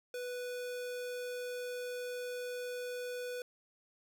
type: tone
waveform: square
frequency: 493.9 Hz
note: B4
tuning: in tune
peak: -39 dBFS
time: 0.14-3.42 s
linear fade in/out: 2 ms
effects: none